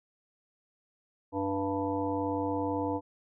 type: harmonic tone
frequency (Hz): 98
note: G2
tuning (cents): 0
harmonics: 1 / 3 / 5 / 7 / 9 / 10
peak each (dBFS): -39 / -32 / -34 / -39 / -36 / -40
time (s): 1.32-3.01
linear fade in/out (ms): 50
effects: none